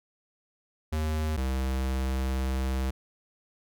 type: tone pair in turn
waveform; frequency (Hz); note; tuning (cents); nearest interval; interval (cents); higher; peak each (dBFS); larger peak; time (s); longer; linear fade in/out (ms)
square; 77.78 / 65.53; D#2 / C2; 0 / +3; minor third; 297; first; -27; neither; 0.92-1.37 / 1.37-2.91; second; 10
effects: none